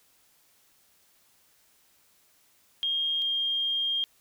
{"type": "tone pair in turn", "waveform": "sine", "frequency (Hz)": [3231, 3216], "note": ["G#7", "G7"], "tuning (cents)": [-48, 44], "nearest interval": "unison", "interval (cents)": 8, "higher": "first", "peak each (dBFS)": -25, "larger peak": "neither", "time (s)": [[2.83, 3.22], [3.22, 4.04]], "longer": "second", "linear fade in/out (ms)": 0, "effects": ["white hiss -64 dBFS RMS until 4.2 s"]}